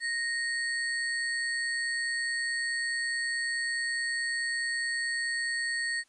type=tone with sample-and-hold; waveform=sine; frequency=1864.7 Hz; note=A#6; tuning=in tune; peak=-28 dBFS; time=0-6.04 s; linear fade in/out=50 ms; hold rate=6300 Hz; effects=white hiss -67 dBFS RMS until 6.08 s + resampled to 22050 Hz